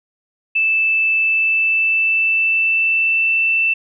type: tone with pitch glide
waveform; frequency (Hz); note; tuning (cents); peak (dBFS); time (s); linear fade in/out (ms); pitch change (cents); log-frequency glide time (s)
sine; 2637 to 2665; E7 to E7; 0 to +18; -13; 0.55-3.74; 10; +18; 1.2-3.35
effects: none